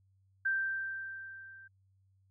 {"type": "tone with level ramp", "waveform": "sine", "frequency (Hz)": 1568, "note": "G6", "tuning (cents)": 0, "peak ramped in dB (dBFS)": [-27, -51], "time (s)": [0.45, 1.68], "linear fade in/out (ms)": 10, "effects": ["added 96 Hz sine -66 dBFS peak until 2.3 s"]}